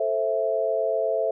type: chord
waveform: sine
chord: A minor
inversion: none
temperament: just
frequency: 440 / 528 / 660 Hz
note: A4 / C5 / E5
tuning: 0 / +16 / +2 cents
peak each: -27 / -27 / -24 dBFS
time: 0-1.31 s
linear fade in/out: 5 ms
effects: none